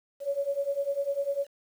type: beating tone pair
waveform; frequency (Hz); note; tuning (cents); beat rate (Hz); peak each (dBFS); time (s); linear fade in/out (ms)
sine; 554.4 / 564.4; C#5 / C#5; 0 / +31; 10; -31 / -29; 0.2-1.47; 50
effects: 9-bit